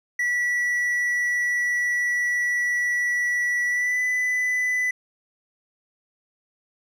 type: tone with pitch glide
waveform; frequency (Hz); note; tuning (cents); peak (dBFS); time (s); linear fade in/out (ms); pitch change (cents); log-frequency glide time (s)
triangle; 1949 to 1996.9; B6 to B6; -23 to +19; -19; 0.19-4.91; 5; +42; 3.68-4.01
effects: none